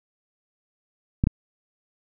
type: clicks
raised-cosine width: 5 ms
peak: -7 dBFS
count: 2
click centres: 1.239 / 1.271 s
effects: none